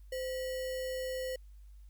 sine tone with sample-and-hold, 516 Hz, C5, 24 cents flat, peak -34 dBFS, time 0.12-1.36 s, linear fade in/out 5 ms, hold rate 2450 Hz, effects added 50 Hz sine -50 dBFS peak until 1.89 s + white hiss -75 dBFS RMS until 1.89 s

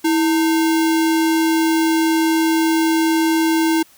sine tone with sample-and-hold, 324.5 Hz, E4, 27 cents flat, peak -13 dBFS, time 0.04-3.83 s, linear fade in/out 10 ms, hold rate 1225 Hz, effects white hiss -50 dBFS RMS until 3.97 s

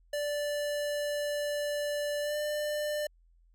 square tone with pitch glide, 585 to 596.3 Hz, D5 to D5, -7 to +26 cents, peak -31 dBFS, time 0.13-3.07 s, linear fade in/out 5 ms, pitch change +33 cents, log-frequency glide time 2.21-2.36 s, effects added 42 Hz sine -60 dBFS peak until 3.54 s

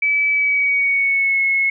sine tone with pitch glide, 2298 to 2182 Hz, D7 to C#7, -38 to -28 cents, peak -14 dBFS, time 0.02-1.7 s, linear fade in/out 5 ms, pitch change -90 cents, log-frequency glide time 0.31-1.41 s, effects none

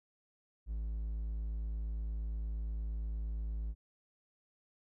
triangle tone, 54.3 Hz, A1, 22 cents flat, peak -33 dBFS, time 0.66-3.75 s, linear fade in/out 50 ms, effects none

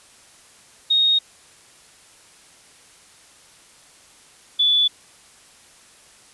sine tone pair in turn, 3729 / 3458 Hz, A#7 / A7, 0 / -31 cents, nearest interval minor second, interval 131 cents, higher first, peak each -14 dBFS, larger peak neither, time 0.9-1.19 / 4.59-4.88 s, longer neither, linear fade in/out 10 ms, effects white hiss -50 dBFS RMS until 6.33 s + resampled to 24000 Hz

